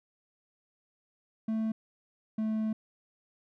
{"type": "tone pair in turn", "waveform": "triangle", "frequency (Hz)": [220.9, 218.2], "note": ["A3", "A3"], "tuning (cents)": [7, -14], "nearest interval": "unison", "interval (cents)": 21, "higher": "first", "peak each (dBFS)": -26, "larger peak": "neither", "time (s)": [[1.48, 1.72], [2.38, 2.73]], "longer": "second", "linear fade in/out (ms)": 5, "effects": []}